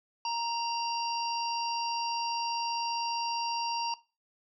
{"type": "harmonic tone with a mistuned harmonic", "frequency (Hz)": 935, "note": "A#5", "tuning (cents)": 5, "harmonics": [1, 3, 5, 6], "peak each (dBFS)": [-31, -39, -39, -42], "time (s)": [0.25, 3.94], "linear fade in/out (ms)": 2, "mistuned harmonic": 3, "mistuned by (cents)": -19, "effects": ["noise-tail reverb RT60 0.3 s tail -18 dB re dry"]}